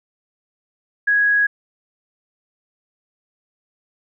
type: tone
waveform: sine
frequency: 1661.2 Hz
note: G#6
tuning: in tune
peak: -13 dBFS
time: 1.07-1.47 s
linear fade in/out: 10 ms
effects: none